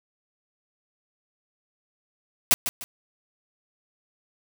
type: noise with echo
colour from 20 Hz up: white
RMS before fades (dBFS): -17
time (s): 2.51-2.54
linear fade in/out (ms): 0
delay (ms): 150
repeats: 2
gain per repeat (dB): -10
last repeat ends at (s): 2.84
effects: none